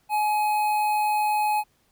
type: tone with notch filter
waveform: square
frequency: 844 Hz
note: G#5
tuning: 28 cents sharp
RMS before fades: -23 dBFS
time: 0.09-1.64 s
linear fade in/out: 50 ms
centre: 5900 Hz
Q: 0.56
effects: pink hiss -66 dBFS RMS until 1.91 s